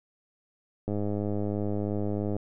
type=click train; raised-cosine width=2 ms; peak=-18 dBFS; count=154; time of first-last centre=0.88-2.365 s; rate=103 Hz; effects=none